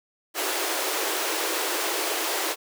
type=high-pass noise; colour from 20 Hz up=pink; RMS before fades=-27 dBFS; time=0.34-2.56 s; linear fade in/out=50 ms; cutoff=310 Hz; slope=96 dB/octave; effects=none